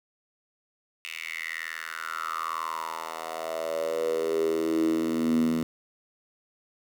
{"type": "tone with high-pass filter sweep", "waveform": "10% pulse", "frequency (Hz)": 81.1, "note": "E2", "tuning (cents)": -28, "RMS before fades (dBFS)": -29, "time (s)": [1.05, 5.63], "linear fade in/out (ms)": 0, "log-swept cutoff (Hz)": [2500, 210], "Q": 7.7, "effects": ["9-bit"]}